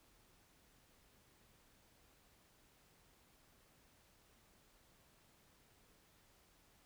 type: silence
effects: pink hiss -70 dBFS RMS until 6.85 s